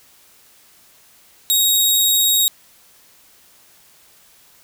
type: tone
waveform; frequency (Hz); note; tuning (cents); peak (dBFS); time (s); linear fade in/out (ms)
15% pulse; 3777; A#7; +22; -6; 1.5-2.48; 0
effects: white hiss -51 dBFS RMS until 4.63 s